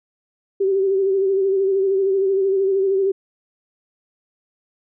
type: tone with vibrato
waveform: sine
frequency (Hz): 387.6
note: G4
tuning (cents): -20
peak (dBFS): -15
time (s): 0.6-3.12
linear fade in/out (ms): 10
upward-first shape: sine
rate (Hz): 13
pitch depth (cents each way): 42
effects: none